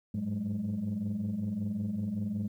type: tone cluster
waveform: sine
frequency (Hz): 101 / 106.3 / 188.3 / 209.9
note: G#2 / G#2 / F#3 / G#3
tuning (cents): -48 / +41 / +31 / +19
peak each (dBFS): -39 / -37 / -37 / -31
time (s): 0.14-2.48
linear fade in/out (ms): 5
effects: tanh soft clip ceiling -26 dBFS + 11-bit